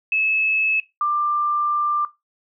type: tone pair in turn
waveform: sine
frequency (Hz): 2597 / 1187.3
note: E7 / D6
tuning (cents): -26 / +19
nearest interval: octave + major second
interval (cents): 1355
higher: first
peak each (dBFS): -17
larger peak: neither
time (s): 0.12-0.8 / 1.01-2.05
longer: second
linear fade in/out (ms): 2
effects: noise-tail reverb RT60 0.2 s tail -17 dB re dry